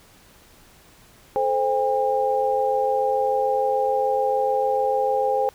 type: tone cluster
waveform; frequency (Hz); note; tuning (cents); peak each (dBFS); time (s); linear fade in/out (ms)
sine; 435.2 / 522 / 806; A4 / C5 / G5; -19 / -4 / +48; -26 / -22 / -22; 1.36-5.49; 0
effects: pink hiss -52 dBFS RMS until 5.54 s